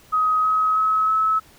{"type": "tone with pitch steps", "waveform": "sine", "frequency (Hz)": [1261, 1272.7, 1284.5, 1296.5], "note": ["D#6", "D#6", "E6", "E6"], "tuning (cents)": [23, 39, -45, -29], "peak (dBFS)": -16, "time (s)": [0.12, 1.4], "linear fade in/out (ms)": 20, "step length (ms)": 320, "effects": ["pink hiss -51 dBFS RMS until 1.58 s"]}